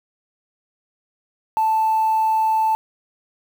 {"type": "tone", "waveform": "sine", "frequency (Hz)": 880, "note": "A5", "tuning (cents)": 0, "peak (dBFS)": -14, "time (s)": [1.57, 2.75], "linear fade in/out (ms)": 0, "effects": ["tanh soft clip ceiling -12 dBFS", "7-bit"]}